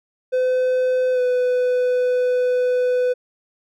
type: tone with pitch glide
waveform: triangle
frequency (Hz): 509 to 499.1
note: C5 to B4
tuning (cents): -48 to +18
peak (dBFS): -14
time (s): 0.32-3.14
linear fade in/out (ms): 20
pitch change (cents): -34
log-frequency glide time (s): 1.13-1.2
effects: none